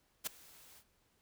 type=noise with ADSR envelope; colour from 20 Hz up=white; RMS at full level=-35 dBFS; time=0.24-0.84 s; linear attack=28 ms; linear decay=7 ms; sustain=-24 dB; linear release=64 ms; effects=pink hiss -74 dBFS RMS until 1.21 s